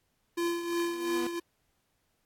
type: tone with tremolo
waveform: square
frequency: 342.3 Hz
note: F4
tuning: 35 cents flat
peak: -27 dBFS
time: 0.37-1.4 s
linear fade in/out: 10 ms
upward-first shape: triangle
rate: 2.9 Hz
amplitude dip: 65%
type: tone with exponential growth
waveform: sawtooth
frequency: 244 Hz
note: B3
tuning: 21 cents flat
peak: -30 dBFS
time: 0.53-1.27 s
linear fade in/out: 2 ms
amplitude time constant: 160 ms
effects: pink hiss -75 dBFS RMS until 2.25 s + AAC 64 kbps